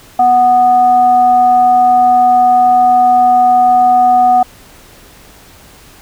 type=tone with frequency modulation; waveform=sine; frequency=740 Hz; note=F#5; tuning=in tune; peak=-5 dBFS; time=0.19-4.43 s; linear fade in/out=5 ms; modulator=493 Hz; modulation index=0.27; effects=pink hiss -40 dBFS RMS until 6.01 s